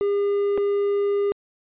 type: tone with dropouts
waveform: triangle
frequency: 404.3 Hz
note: G#4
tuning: 46 cents flat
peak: -17 dBFS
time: 0.01-1.32 s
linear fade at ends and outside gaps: 0 ms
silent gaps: 0.576-0.58 s
effects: resampled to 8000 Hz